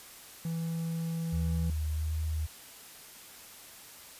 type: tone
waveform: triangle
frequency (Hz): 164.81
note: E3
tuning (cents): 0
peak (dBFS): -29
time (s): 0.45-1.7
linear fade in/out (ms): 2
type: tone with vibrato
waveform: sine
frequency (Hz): 77.78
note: D#2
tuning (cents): 0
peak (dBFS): -29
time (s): 1.32-2.47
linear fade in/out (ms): 20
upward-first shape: sine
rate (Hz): 1.4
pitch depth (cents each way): 20
effects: white hiss -50 dBFS RMS until 4.19 s + resampled to 32000 Hz